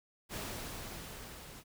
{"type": "noise with level ramp", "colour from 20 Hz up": "pink", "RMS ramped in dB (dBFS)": [-40, -51], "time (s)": [0.29, 1.64], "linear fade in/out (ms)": 50, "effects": []}